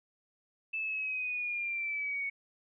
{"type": "linear sweep", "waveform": "sine", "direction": "down", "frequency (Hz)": [2637, 2217], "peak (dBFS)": -32, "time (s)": [0.73, 2.3], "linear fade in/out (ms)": 10, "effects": []}